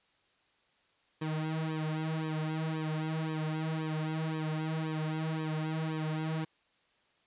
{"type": "tone with flanger", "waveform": "sawtooth", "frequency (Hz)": 157.4, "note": "D#3", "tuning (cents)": 20, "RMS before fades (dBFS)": -34, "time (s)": [1.21, 6.45], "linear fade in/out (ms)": 10, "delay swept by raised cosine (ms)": [1.4, 4.7], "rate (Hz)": 1.9, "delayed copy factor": -1, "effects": ["white hiss -70 dBFS RMS until 7.26 s", "resampled to 8000 Hz"]}